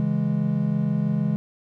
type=chord; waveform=triangle; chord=C# minor; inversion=none; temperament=equal; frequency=138.59 / 164.81 / 207.7 Hz; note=C#3 / E3 / G#3; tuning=0 / 0 / 0 cents; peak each=-24 / -23 / -22 dBFS; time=0-1.36 s; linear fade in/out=0 ms; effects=none